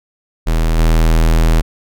square tone with level steps, 40.48 Hz, E1, 31 cents flat, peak -12 / -9 dBFS, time 0.46-1.62 s, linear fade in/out 20 ms, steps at 0.78 s, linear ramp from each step 5 ms, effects none

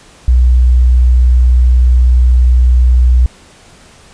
sine tone, 61.74 Hz, B1, in tune, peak -4 dBFS, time 0.28-3.26 s, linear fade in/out 0 ms, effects pink hiss -41 dBFS RMS until 4.13 s + resampled to 22050 Hz

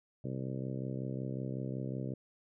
harmonic tone, 65.41 Hz, C2, in tune, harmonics 2 / 3 / 4 / 5 / 6 / 7 / 8 / 9, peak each -38 / -42 / -44 / -46 / -48 / -49 / -50 / -51 dBFS, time 0.24-2.14 s, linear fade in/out 5 ms, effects none

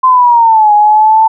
sine linear two-way sweep, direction down then up, 1041 to 830.6 to 890 Hz, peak -3 dBFS, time 0.03-1.28 s, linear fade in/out 10 ms, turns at 0.73 s, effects none

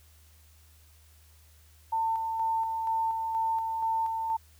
sine tone with tremolo, 898 Hz, A5, 35 cents sharp, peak -25 dBFS, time 1.92-4.37 s, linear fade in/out 10 ms, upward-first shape square, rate 2.1 Hz, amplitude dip 35%, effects added 77 Hz sine -56 dBFS peak until 4.59 s + white hiss -62 dBFS RMS until 4.59 s

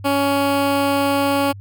15% pulse tone with notch filter, 279.8 Hz, C#4, 16 cents sharp, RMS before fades -18 dBFS, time 0.04-1.53 s, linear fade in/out 20 ms, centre 6300 Hz, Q 1.6, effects added 99 Hz sine -33 dBFS peak until 1.6 s

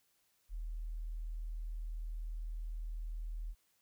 sine tone, 40 Hz, D#1, 49 cents sharp, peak -38 dBFS, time 0.49-3.55 s, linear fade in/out 50 ms, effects white hiss -75 dBFS RMS until 3.81 s

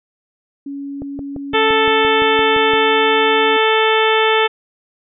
sine tone with pitch glide, 280 to 283.4 Hz, C#4 to C#4, +18 to +38 cents, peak -24 dBFS, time 0.66-3.57 s, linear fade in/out 5 ms, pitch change +20 cents, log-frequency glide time 1.87-3.37 s
click train, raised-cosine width 2 ms, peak -15 dBFS, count 11, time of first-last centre 1.02-2.735 s, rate 5.83 Hz
harmonic tone, 440 Hz, A4, in tune, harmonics 1 / 2 / 3 / 4 / 5 / 6 / 7 / 8, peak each -15 / -18 / -20 / -21 / -22 / -23 / -23 / -24 dBFS, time 1.53-4.48 s, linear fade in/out 20 ms
effects none

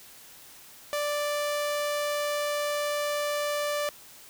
sawtooth tone, 587.3 Hz, D5, in tune, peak -23 dBFS, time 0.93-3.89 s, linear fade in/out 0 ms, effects white hiss -50 dBFS RMS until 4.29 s

